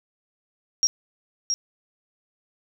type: tone with echo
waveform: sine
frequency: 5610 Hz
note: F8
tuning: 7 cents sharp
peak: -16 dBFS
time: 0.83-0.87 s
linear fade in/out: 0 ms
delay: 670 ms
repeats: 1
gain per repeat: -5 dB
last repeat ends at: 1.54 s
effects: none